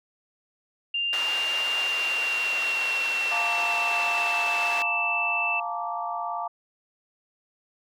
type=tone with pitch glide; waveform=sine; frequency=2794 to 2652 Hz; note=F7 to E7; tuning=0 to +10 cents; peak=-24 dBFS; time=0.94-5.6 s; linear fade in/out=5 ms; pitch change=-90 cents; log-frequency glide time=1.71-4.49 s
type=band-pass noise; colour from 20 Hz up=white; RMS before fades=-34 dBFS; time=1.13-4.82 s; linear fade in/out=0 ms; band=600 to 3000 Hz; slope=12 dB/octave
type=chord; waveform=sine; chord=Bb major seventh; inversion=second; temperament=just; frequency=699.2 / 874.1 / 932.3 / 1165.4 Hz; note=F5 / A5 / Bb5 / D6; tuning=+2 / -12 / 0 / -14 cents; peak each=-32 / -34 / -35 / -33 dBFS; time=3.31-6.48 s; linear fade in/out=10 ms
effects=none